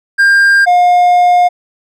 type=tone pair in turn; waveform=triangle; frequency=1600 / 712.7 Hz; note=G6 / F5; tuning=+35 / +35 cents; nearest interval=octave + major second; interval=1400 cents; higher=first; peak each=-3 dBFS; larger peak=neither; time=0.18-0.66 / 0.66-1.49 s; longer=second; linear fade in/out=20 ms; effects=none